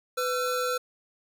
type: tone pair together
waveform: square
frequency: 500 / 1348.4 Hz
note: B4 / E6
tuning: +21 / +39 cents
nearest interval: octave + perfect fourth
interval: 1718 cents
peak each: -29 / -30 dBFS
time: 0.17-0.78 s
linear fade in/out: 10 ms
effects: none